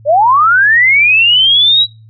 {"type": "linear sweep", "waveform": "sine", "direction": "up", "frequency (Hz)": [544, 3926], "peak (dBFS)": -5, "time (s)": [0.05, 1.87], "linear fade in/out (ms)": 50, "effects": ["noise-tail reverb RT60 0.3 s tail -25 dB re dry", "added 110 Hz sine -36 dBFS peak until 2.09 s"]}